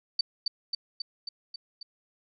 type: tone with echo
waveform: sine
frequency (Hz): 4589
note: D8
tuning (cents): -41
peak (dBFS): -21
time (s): 0.19-0.21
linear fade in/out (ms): 5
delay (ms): 270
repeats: 6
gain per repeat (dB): -3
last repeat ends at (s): 1.83
effects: none